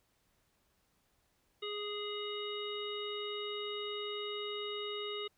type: harmonic tone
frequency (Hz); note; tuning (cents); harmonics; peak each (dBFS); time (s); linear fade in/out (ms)
415.3; G#4; 0; 1 / 3 / 5 / 7 / 9; -40 / -46 / -49 / -44 / -44; 1.62-5.28; 10
effects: pink hiss -75 dBFS RMS until 5.37 s